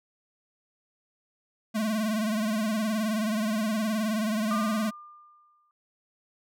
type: tone with vibrato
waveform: square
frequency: 216.3 Hz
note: A3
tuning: 29 cents flat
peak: -26 dBFS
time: 1.74-4.91 s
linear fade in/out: 20 ms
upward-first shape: sine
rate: 19 Hz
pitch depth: 74 cents each way
type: tone with exponential decay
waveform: sine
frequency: 1200 Hz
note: D6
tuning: 37 cents sharp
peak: -27 dBFS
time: 4.51-5.71 s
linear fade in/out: 1 ms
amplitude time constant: 260 ms
effects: none